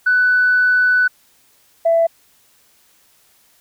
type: tone pair in turn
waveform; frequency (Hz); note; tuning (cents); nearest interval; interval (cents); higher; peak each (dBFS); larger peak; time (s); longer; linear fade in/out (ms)
sine; 1493 / 665.1; F#6 / E5; +15 / +15; octave + major second; 1400; first; -10; neither; 0.06-1.08 / 1.85-2.07; first; 10
effects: tanh soft clip ceiling -6 dBFS + white hiss -55 dBFS RMS until 3.6 s